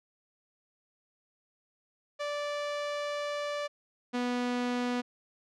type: tone pair in turn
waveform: sawtooth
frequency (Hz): 584 / 245.5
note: D5 / B3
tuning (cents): -10 / -10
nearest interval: octave + minor third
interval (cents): 1500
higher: first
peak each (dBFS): -28 / -25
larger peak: second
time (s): 2.19-3.68 / 4.13-5.02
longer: first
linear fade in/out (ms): 20
effects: low-pass 5000 Hz 12 dB/octave